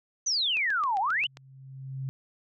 sine exponential two-way sweep, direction down then up, 6280 to 740 to 3152 Hz, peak -24 dBFS, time 0.26-1.27 s, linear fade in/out 10 ms, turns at 0.99 s
click train, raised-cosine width 0.2 ms, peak -26 dBFS, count 7, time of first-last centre 0.57-1.371 s, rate 7.49 Hz
sine tone with exponential growth, 133.6 Hz, C3, 36 cents sharp, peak -29 dBFS, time 0.89-2.09 s, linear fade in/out 0 ms, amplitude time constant 260 ms
effects none

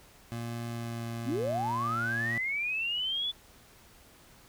25% pulse tone with vibrato, 116.8 Hz, A#2, 4 cents sharp, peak -31 dBFS, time 0.32-2.38 s, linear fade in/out 0 ms, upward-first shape sine, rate 0.95 Hz, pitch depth 10 cents each way
sine linear sweep, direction up, 207.7 to 3481 Hz, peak -29 dBFS, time 1.25-3.32 s, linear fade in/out 20 ms
effects pink hiss -57 dBFS RMS until 4.48 s

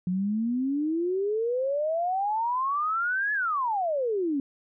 sine exponential two-way sweep, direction up then down, 177 to 1726 to 266.4 Hz, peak -24 dBFS, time 0.07-4.4 s, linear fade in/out 2 ms, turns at 3.33 s, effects none

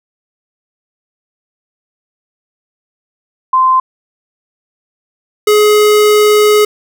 sine / square tone pair in turn, 1038 / 421.1 Hz, C6 / G#4, -14 / +24 cents, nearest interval octave + major third, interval 1562 cents, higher first, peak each -6 dBFS, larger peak neither, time 3.53-3.8 / 5.47-6.65 s, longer second, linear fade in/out 5 ms, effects none

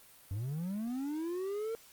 triangle linear sweep, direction up, 91.2 to 460 Hz, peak -32 dBFS, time 0.31-1.75 s, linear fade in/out 0 ms, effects white hiss -58 dBFS RMS until 1.92 s + Opus 32 kbps

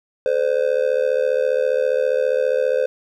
triangle tone with amplitude modulation, 513 Hz, C5, 34 cents flat, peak -10 dBFS, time 0.26-2.86 s, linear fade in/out 0 ms, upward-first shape sine, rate 74.9 Hz, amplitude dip 95%, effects none

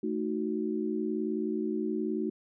sine chord, D# diminished, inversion second, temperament equal, 220 / 311.1 / 370 Hz, A3 / D#4 / F#4, 0 / 0 / 0 cents, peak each -33 dBFS, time 0.03-2.3 s, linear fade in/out 5 ms, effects none

